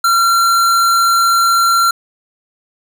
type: tone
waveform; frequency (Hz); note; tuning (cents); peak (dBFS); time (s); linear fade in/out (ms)
square; 1368; F6; -36; -10; 0.04-1.91; 5
effects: none